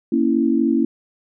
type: chord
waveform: sine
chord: A# diminished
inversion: none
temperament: equal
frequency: 233.1 / 277.2 / 329.6 Hz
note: A#3 / C#4 / E4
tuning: 0 / 0 / 0 cents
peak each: -19 dBFS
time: 0.12-0.85 s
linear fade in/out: 5 ms
effects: none